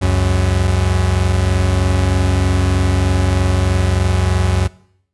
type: tone pair together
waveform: 40% pulse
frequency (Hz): 69.3 / 92.5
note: C#2 / F#2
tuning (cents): 0 / 0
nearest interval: perfect fourth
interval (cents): 500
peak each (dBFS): -17 / -13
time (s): 0.01-4.68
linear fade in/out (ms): 20
effects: noise-tail reverb RT60 0.7 s tail -21 dB re dry + resampled to 24000 Hz